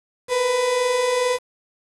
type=tone pair together; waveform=35% pulse; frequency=477.7 / 500 Hz; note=A#4 / B4; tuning=+42 / +21 cents; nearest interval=minor second; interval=79 cents; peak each=-26 / -17 dBFS; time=0.28-1.39 s; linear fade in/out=50 ms; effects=resampled to 24000 Hz + 7-bit